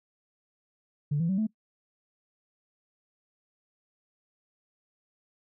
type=tone with pitch steps; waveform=sine; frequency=146.2 / 166.97 / 190.7 / 217.8 Hz; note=D3 / E3 / G3 / A3; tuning=-7 / +23 / -47 / -17 cents; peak=-23 dBFS; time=1.11-1.47 s; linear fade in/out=10 ms; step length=90 ms; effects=noise-tail reverb RT60 0.1 s tail -22 dB re dry + tanh soft clip ceiling -20 dBFS